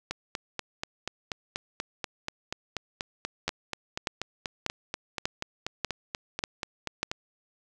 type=two click trains; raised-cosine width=0.2 ms; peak=-10 / -14 dBFS; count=7 / 30; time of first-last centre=3.48-7.03 / 0.11-7.115 s; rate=1.69 / 4.14 Hz; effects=none